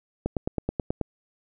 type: click train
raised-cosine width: 2 ms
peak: -12 dBFS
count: 8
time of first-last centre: 0.26-1.013 s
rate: 9.3 Hz
effects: none